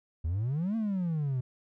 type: exponential two-way sweep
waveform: triangle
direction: up then down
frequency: 75.7 to 230 to 123.2 Hz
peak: -25 dBFS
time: 0.24-1.41 s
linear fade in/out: 10 ms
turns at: 0.76 s
effects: tanh soft clip ceiling -22 dBFS